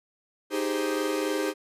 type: chord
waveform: 45% pulse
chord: Ab major seventh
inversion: second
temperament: equal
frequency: 311.1 / 392 / 415.3 / 523.3 Hz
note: Eb4 / G4 / Ab4 / C5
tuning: 0 / 0 / 0 / 0 cents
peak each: -30 / -31 / -33 / -32 dBFS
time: 0.5-1.54 s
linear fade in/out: 50 ms
effects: resampled to 32000 Hz